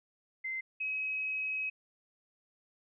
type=tone pair in turn; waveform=sine; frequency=2074 / 2548 Hz; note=C7 / D#7; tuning=-16 / +41 cents; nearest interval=major third; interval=357 cents; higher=second; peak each=-34 / -32 dBFS; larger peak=second; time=0.44-0.61 / 0.8-1.7 s; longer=second; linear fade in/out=10 ms; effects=none